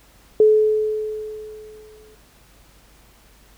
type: tone with exponential decay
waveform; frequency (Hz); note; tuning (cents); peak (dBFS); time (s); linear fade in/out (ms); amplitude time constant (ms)
sine; 430; A4; -40; -8; 0.4-2.15; 2; 380
effects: added 50 Hz sine -53 dBFS peak until 3.57 s + pink hiss -53 dBFS RMS until 3.57 s